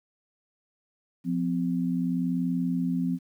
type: tone pair together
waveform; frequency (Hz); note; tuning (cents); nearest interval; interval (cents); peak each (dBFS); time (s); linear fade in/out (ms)
sine; 175.7 / 256.4; F3 / C4; +11 / -35; perfect fifth; 654; -27; 1.24-3.19; 50
effects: 10-bit